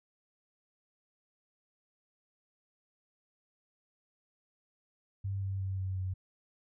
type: tone with pitch steps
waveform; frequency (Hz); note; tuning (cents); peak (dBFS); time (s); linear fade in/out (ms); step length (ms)
sine; 98 / 96.82 / 95.65 / 94.5 / 93.36; G2 / G2 / G2 / F#2 / F#2; 0 / -21 / -42 / +37 / +16; -32; 5.24-6.14; 10; 180
effects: none